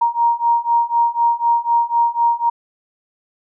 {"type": "beating tone pair", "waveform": "sine", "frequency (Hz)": [936, 940], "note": ["A#5", "A#5"], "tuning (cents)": [7, 14], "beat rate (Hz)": 4, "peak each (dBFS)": [-17, -16], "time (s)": [0.01, 2.5], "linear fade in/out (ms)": 10, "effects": []}